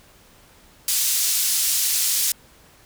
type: band-pass noise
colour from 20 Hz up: pink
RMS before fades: -21 dBFS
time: 0.88-2.32 s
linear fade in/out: 2 ms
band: 5600 to 16000 Hz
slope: 12 dB/octave
effects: pink hiss -52 dBFS RMS until 2.85 s